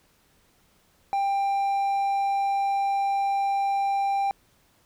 triangle tone, 792 Hz, G5, 18 cents sharp, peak -20 dBFS, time 1.13-4.31 s, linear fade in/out 0 ms, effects pink hiss -63 dBFS RMS until 4.85 s

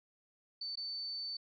sine tone with dropouts, 4530 Hz, C#8, 37 cents sharp, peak -38 dBFS, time 0.61-1.37 s, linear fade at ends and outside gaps 5 ms, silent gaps 0.756-0.772 s, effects none

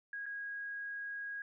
sine tone with dropouts, 1644 Hz, G#6, 18 cents flat, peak -39 dBFS, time 0.13-1.42 s, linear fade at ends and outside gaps 2 ms, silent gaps 0.258-0.263 s, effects none

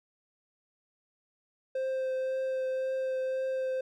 triangle tone with vibrato, 523 Hz, C5, 1 cent flat, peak -27 dBFS, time 1.75-3.81 s, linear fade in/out 5 ms, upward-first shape triangle, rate 1.9 Hz, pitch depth 12 cents each way, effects none

